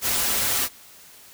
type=noise with comb filter; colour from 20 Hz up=white; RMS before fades=-23 dBFS; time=0.01-0.69 s; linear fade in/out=50 ms; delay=6.4 ms; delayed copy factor=-0.85; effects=white hiss -48 dBFS RMS until 1.33 s